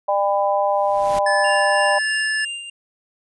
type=harmonic tone; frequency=199.8 Hz; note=G3; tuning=33 cents sharp; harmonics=3 / 4 / 5; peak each=-19 / -20 / -23 dBFS; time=0.08-1.99 s; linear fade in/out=10 ms
type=noise with exponential growth; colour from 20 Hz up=pink; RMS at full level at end=-29 dBFS; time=0.63-1.19 s; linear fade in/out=5 ms; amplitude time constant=120 ms
type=tone; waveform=square; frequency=1737 Hz; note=A6; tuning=23 cents flat; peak=-20 dBFS; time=1.26-2.45 s; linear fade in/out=5 ms
type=tone with tremolo; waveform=square; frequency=2794 Hz; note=F7; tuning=in tune; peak=-26 dBFS; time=1.44-2.7 s; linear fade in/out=5 ms; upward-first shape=sine; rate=3.1 Hz; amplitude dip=55%
effects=resampled to 24000 Hz